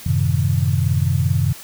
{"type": "chord", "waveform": "sine", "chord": "F# diminished seventh", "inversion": "none", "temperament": "equal", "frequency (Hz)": [92.5, 110, 130.81, 155.56], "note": ["F#2", "A2", "C3", "Eb3"], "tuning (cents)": [0, 0, 0, 0], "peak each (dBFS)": [-19, -23, -19, -22], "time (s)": [0.06, 1.53], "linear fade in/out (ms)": 5, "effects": ["white hiss -38 dBFS RMS until 1.63 s"]}